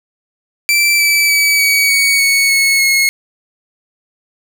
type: tone with pitch steps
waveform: sawtooth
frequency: 2336 / 2312 / 2288 / 2264 / 2241 / 2218 / 2195 / 2172 Hz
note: D7 / D7 / D7 / C#7 / C#7 / C#7 / C#7 / C#7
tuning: -10 / -28 / -46 / +36 / +18 / 0 / -18 / -36 cents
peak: -6 dBFS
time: 0.69-3.09 s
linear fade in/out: 0 ms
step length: 300 ms
effects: none